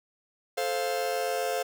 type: chord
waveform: 45% pulse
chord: F major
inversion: first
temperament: just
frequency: 436.5 / 523.8 / 698.5 Hz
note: A4 / C5 / F5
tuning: -14 / +2 / 0 cents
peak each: -33 / -31 / -31 dBFS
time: 0.57-1.63 s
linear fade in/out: 10 ms
effects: none